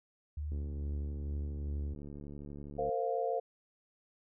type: tone with vibrato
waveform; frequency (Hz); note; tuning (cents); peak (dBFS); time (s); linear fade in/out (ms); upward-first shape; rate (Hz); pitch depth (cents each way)
sine; 74.5; D2; +25; -35; 0.37-1.94; 5; sine; 1.2; 10
type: click train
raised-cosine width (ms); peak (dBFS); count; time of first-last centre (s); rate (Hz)
3; -34; 172; 0.52-2.892; 72.1
type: chord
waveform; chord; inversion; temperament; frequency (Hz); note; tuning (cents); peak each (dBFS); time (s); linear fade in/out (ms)
sine; Bb suspended second; none; equal with one note detuned; 456.6 / 523.3 / 698.5; Bb4 / C5 / F5; -36 / 0 / 0; -35; 2.78-3.4; 10
effects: none